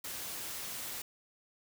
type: noise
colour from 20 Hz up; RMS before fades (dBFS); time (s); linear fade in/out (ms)
white; -41; 0.04-1.02; 5
effects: none